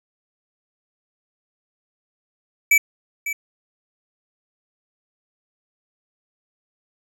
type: tone with echo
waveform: square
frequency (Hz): 2305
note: D7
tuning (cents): -33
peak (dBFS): -12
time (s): 2.71-2.78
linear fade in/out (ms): 5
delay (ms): 550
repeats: 1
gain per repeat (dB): -12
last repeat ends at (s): 3.33
effects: none